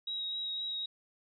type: tone with vibrato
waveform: sine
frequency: 3816 Hz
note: A#7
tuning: 40 cents sharp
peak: -34 dBFS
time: 0.07-0.86 s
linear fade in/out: 5 ms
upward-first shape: triangle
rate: 3.9 Hz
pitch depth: 18 cents each way
effects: none